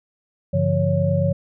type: tone cluster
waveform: sine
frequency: 98.5 / 143.3 / 172.3 / 557 Hz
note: G2 / D3 / F3 / C#5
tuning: +9 / -42 / -23 / +8 cents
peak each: -22 dBFS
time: 0.53-1.33 s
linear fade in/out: 10 ms
effects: none